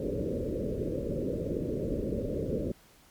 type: low-pass noise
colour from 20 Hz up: white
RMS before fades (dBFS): -32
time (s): 0-2.72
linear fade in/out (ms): 5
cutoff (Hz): 570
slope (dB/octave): 96
effects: pink hiss -59 dBFS RMS until 3.1 s + MP3 96 kbps